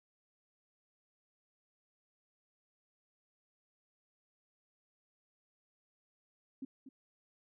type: tone with echo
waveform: sine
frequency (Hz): 266.2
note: C4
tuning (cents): +30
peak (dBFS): -39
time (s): 6.62-6.65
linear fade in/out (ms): 5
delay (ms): 240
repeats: 1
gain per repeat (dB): -10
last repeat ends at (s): 6.89
effects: none